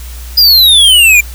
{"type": "exponential sweep", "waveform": "square", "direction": "down", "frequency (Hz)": [4988, 2349], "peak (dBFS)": -3, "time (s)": [0.37, 1.21], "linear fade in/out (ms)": 10, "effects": ["added 60 Hz sine -23 dBFS peak until 1.34 s", "white hiss -33 dBFS RMS until 1.34 s"]}